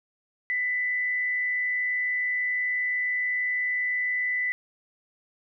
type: tone with frequency modulation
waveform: sine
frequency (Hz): 1993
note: B6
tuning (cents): +15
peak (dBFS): -24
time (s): 0.5-4.52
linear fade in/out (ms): 0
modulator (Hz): 98.7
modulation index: 0.34
effects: none